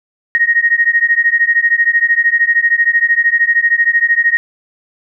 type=beating tone pair; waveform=sine; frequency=1864.7 / 1877.7 Hz; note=A#6 / A#6; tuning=0 / +12 cents; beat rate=13 Hz; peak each=-12 dBFS; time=0.35-4.37 s; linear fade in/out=0 ms; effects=none